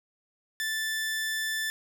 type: tone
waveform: sawtooth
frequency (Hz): 1760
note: A6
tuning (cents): 0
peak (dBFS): -25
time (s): 0.6-1.7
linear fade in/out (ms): 0
effects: 10-bit